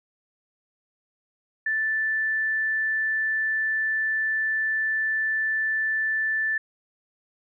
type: tone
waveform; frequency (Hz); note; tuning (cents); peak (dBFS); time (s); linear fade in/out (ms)
sine; 1760; A6; 0; -22; 1.66-6.58; 5
effects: none